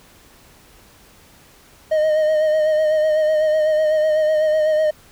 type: tone with vibrato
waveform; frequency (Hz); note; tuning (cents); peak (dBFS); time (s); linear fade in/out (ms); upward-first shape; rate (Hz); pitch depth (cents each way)
triangle; 619; D#5; -9; -12; 1.91-4.91; 10; sine; 8; 31
effects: pink hiss -49 dBFS RMS until 5.11 s